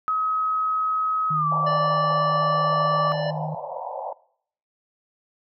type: tone with pitch glide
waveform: sine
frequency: 1273 to 1160.6 Hz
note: D#6 to D6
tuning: +39 to -21 cents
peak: -20 dBFS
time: 0.08-3.12 s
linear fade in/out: 0 ms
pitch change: -160 cents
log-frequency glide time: 1.33-1.47 s
type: tone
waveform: sine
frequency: 155 Hz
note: D#3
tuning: 6 cents flat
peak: -27 dBFS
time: 1.3-3.55 s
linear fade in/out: 10 ms
type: band-pass noise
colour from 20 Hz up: pink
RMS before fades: -32 dBFS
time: 1.51-4.13 s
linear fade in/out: 5 ms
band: 520 to 970 Hz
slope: 96 dB/octave
type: harmonic tone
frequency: 587 Hz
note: D5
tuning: 1 cent flat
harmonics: 1 / 3 / 5 / 7 / 9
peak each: -25 / -35 / -39 / -42 / -44 dBFS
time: 1.66-3.31 s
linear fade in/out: 10 ms
effects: noise-tail reverb RT60 0.6 s tail -20 dB re dry